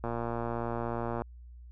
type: click train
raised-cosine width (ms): 1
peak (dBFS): -20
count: 139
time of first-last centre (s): 0.04-1.219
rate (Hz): 117
effects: added 60 Hz sine -46 dBFS peak until 1.71 s